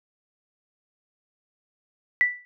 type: tone with exponential decay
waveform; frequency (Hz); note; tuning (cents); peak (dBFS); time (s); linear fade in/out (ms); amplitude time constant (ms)
sine; 1970; B6; -5; -13; 2.21-2.45; 0; 51
effects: none